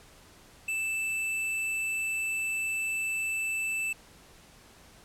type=tone with hard clipping; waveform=sine; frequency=2643 Hz; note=E7; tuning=4 cents sharp; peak=-30 dBFS; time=0.68-3.93 s; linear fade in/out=5 ms; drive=12 dB; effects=pink hiss -55 dBFS RMS until 5.04 s + low-pass 12000 Hz 12 dB/octave